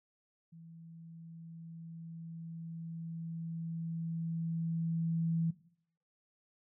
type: tone with level ramp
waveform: sine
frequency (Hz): 165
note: E3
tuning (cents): +2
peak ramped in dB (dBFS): -51 to -29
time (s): 0.52-5.51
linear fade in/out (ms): 10
effects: noise-tail reverb RT60 0.6 s tail -17 dB re dry